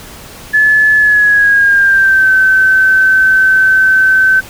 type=tone with pitch glide; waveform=sine; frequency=1723 to 1535 Hz; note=A6 to G6; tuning=-37 to -37 cents; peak=-5 dBFS; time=0.53-4.41 s; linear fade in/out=20 ms; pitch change=-200 cents; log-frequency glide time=0.96-2.31 s; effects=pink hiss -32 dBFS RMS until 4.49 s